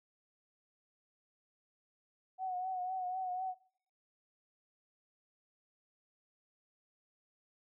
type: tone with vibrato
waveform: sine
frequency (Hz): 740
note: F#5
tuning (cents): 0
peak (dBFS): -35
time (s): 2.38-3.55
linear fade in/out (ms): 50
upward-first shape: triangle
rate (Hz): 4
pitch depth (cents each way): 51
effects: noise-tail reverb RT60 0.7 s tail -26 dB re dry